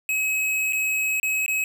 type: tone with dropouts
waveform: square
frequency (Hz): 2557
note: D#7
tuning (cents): +47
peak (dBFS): -22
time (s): 0.09-1.64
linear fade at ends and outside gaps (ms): 1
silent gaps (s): 0.725-0.731 / 1.199-1.23 / 1.462-1.48
effects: none

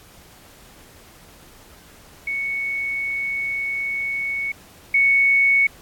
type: tone pair in turn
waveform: sine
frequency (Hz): 2218 / 2218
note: C#7 / C#7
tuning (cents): 0 / 0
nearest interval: unison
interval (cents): 0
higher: neither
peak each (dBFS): -22 / -13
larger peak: second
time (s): 2.27-4.52 / 4.94-5.67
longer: first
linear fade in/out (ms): 5
effects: pink hiss -48 dBFS RMS until 5.81 s + AAC 64 kbps

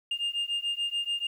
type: beating tone pair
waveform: sine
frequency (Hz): 2813 / 2819.9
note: F7 / F7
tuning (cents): +12 / +16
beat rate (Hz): 6.9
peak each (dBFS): -29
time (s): 0.11-1.27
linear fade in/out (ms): 5
effects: tanh soft clip ceiling -25 dBFS + 10-bit

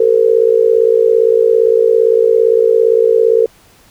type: tone with amplitude modulation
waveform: sine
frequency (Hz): 454.3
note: A#4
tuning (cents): -45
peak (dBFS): -3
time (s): 0-3.46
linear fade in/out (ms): 5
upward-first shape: sine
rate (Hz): 57.6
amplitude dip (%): 90
effects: pink hiss -47 dBFS RMS until 3.9 s

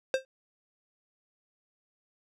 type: tone with exponential decay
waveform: square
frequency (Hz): 527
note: C5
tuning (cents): +12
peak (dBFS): -21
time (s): 0.14-0.25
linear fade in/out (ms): 1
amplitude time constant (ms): 22
effects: low-pass 6000 Hz 12 dB/octave

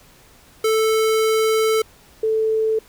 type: tone pair in turn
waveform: square / sine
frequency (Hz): 440 / 440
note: A4 / A4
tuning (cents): 0 / 0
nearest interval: unison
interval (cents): 0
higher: neither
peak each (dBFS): -16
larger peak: neither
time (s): 0.64-1.82 / 2.23-2.79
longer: first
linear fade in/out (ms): 5
effects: pink hiss -50 dBFS RMS until 2.88 s

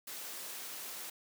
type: high-pass noise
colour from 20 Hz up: white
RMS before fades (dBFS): -44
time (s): 0.07-1.1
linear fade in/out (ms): 5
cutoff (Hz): 230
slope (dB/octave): 12
effects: none

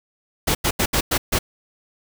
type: noise bursts at uneven times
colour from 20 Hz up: pink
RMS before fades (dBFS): -19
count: 6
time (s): 0.47-0.55 / 0.64-0.71 / 0.79-0.86 / 0.93-1.01 / 1.11-1.18 / 1.32-1.39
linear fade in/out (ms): 10
effects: none

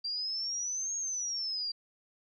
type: exponential two-way sweep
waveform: sine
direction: up then down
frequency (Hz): 4699 to 6590 to 4699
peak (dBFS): -32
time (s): 0.04-1.72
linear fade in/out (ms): 10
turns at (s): 0.96
effects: none

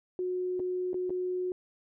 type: tone with dropouts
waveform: sine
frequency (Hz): 364.5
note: F#4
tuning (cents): -26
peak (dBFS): -29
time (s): 0.19-1.52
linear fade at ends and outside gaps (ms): 1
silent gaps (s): 0.595-0.6 / 0.932-0.943 / 1.096-1.104
effects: none

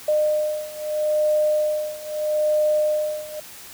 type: beating tone pair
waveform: sine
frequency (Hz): 607 / 607.78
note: D#5 / D#5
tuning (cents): -43 / -41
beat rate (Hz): 0.78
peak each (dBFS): -23 / -21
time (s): 0.08-3.4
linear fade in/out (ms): 5
effects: white hiss -41 dBFS RMS until 3.73 s

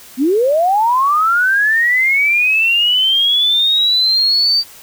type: linear sweep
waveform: sine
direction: up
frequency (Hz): 236.7 to 4656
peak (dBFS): -10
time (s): 0.17-4.64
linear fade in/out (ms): 50
effects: white hiss -39 dBFS RMS until 4.82 s

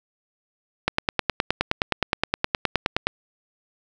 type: click train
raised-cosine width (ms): 0.3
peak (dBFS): -3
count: 22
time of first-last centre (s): 0.88-3.07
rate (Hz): 9.59
effects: none

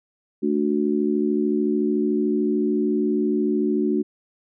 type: chord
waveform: sine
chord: D major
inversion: second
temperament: equal with one note detuned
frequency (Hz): 220 / 293.7 / 367.2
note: A3 / D4 / F#4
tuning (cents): 0 / 0 / -13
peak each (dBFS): -23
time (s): 0.42-4.03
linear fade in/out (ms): 20
effects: none

